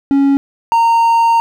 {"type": "tone pair in turn", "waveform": "triangle", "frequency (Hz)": [277.2, 922.2], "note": ["C#4", "A#5"], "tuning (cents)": [0, -19], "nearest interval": "octave + major sixth", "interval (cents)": 2081, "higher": "second", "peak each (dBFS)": -6, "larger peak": "neither", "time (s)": [[0.11, 0.37], [0.72, 1.4]], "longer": "second", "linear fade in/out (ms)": 0, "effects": []}